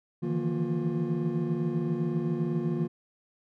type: tone cluster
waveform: triangle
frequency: 150 / 162.3 / 170 / 232.3 / 354.4 Hz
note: D3 / E3 / F3 / A#3 / F4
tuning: +37 / -27 / -46 / -6 / +25 cents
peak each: -31 dBFS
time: 0.22-2.88 s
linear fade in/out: 20 ms
effects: none